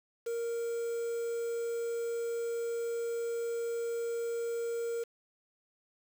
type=tone with quantisation; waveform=triangle; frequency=466.2 Hz; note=A#4; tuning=in tune; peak=-30 dBFS; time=0.26-5.04 s; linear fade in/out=10 ms; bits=8; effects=none